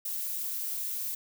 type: noise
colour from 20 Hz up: violet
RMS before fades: -34 dBFS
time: 0.05-1.15 s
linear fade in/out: 5 ms
effects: none